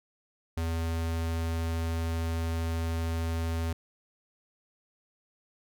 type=tone; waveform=square; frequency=82.41 Hz; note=E2; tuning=in tune; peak=-29 dBFS; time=0.57-3.73 s; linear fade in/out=5 ms; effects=none